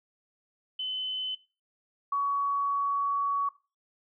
sine tone pair in turn, 3035 / 1125.1 Hz, F#7 / C#6, +43 / +25 cents, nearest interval octave + perfect fourth, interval 1718 cents, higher first, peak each -30 / -25 dBFS, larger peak second, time 0.79-1.35 / 2.12-3.49 s, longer second, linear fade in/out 5 ms, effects noise-tail reverb RT60 0.3 s tail -17 dB re dry

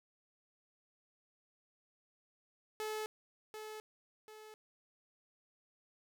sawtooth tone with echo, 431 Hz, A4, 36 cents flat, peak -34 dBFS, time 2.8-3.06 s, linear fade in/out 0 ms, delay 740 ms, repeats 2, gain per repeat -7 dB, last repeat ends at 4.54 s, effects none

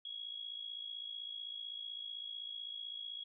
sine tone with amplitude modulation, 3322 Hz, G#7, in tune, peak -39 dBFS, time 0.05-3.24 s, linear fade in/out 5 ms, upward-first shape sine, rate 55.8 Hz, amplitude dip 70%, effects none

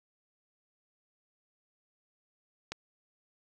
click, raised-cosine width 0.2 ms, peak -19 dBFS, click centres 2.72 s, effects none

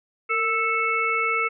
harmonic tone with a mistuned harmonic, 440 Hz, A4, in tune, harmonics 1 / 3 / 5 / 6, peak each -30 / -24 / -24 / -30 dBFS, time 0.29-1.49 s, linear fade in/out 20 ms, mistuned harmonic 1, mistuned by +66 cents, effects none

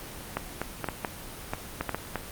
clicks, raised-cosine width 0.5 ms, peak -13 dBFS, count 10, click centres 0.37 / 0.616 / 0.843 / 0.887 / 1.048 / 1.535 / 1.81 / 1.893 / 1.946 / 2.157 s, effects pink hiss -41 dBFS RMS until 2.31 s + Opus 24 kbps

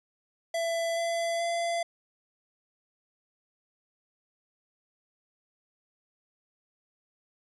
square tone with pitch steps, 668 / 674.6 / 681.2 Hz, E5 / E5 / F5, +23 / +40 / -43 cents, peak -28 dBFS, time 0.54-1.83 s, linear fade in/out 5 ms, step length 430 ms, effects resampled to 24000 Hz

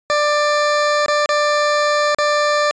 20% pulse tone with dropouts, 592 Hz, D5, 14 cents sharp, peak -9 dBFS, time 0.1-2.71 s, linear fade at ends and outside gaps 0 ms, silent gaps 1.061-1.083 / 1.259-1.291 / 2.147-2.186 s, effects resampled to 16000 Hz

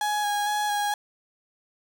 35% pulse tone with vibrato, 830.6 Hz, G#5, in tune, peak -22 dBFS, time 0.01-0.94 s, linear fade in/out 2 ms, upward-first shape square, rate 2.2 Hz, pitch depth 14 cents each way, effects none

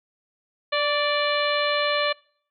harmonic tone with a mistuned harmonic, 587.3 Hz, D5, in tune, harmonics 1 / 2 / 3 / 4 / 5 / 6 / 7, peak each -24 / -27 / -29 / -30 / -31 / -32 / -32 dBFS, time 0.72-2.13 s, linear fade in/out 10 ms, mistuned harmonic 2, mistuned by -26 cents, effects noise-tail reverb RT60 0.6 s tail -26 dB re dry

